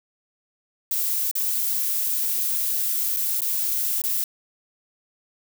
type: noise with dropouts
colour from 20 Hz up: violet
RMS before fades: -24 dBFS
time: 0.91-4.24 s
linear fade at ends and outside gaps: 2 ms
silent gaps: 1.313-1.353 / 3.164-3.169 / 3.407-3.418 / 4.018-4.038 s
effects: none